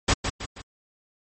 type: noise with echo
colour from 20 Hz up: pink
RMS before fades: -19 dBFS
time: 0.08-0.14 s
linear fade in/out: 10 ms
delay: 160 ms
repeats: 3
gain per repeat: -7 dB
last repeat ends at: 0.62 s
effects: MP3 32 kbps